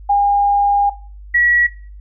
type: tone pair in turn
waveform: sine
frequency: 810 / 1926.5 Hz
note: G#5 / B6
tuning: -43 / -44 cents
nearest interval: octave + minor third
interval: 1499 cents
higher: second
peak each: -10 dBFS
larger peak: neither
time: 0.09-0.9 / 1.34-1.67 s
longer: first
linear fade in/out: 10 ms
effects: noise-tail reverb RT60 0.4 s tail -17 dB re dry + added 50 Hz sine -33 dBFS peak until 2 s